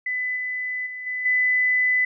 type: tone with level steps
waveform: sine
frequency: 2003 Hz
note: B6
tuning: 24 cents sharp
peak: -23 / -25 / -31 / -25 / -17 dBFS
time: 0.06-2.05 s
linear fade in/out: 5 ms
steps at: 0.36 / 0.86 / 1.06 / 1.25 s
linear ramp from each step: 10 ms
effects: none